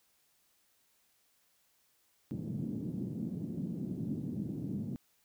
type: band-pass noise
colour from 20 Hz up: white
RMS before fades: -38 dBFS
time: 2.31-4.96 s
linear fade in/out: 0 ms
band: 130 to 250 Hz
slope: 24 dB/octave
effects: white hiss -72 dBFS RMS until 5.24 s